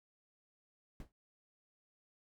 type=noise with exponential decay; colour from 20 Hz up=brown; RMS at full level=-44 dBFS; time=1-1.12 s; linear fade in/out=2 ms; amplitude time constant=25 ms; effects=none